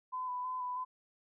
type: tone with vibrato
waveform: sine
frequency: 1005 Hz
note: B5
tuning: 30 cents sharp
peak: -35 dBFS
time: 0.12-0.85 s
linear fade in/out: 20 ms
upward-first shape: square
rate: 3.1 Hz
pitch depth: 18 cents each way
effects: none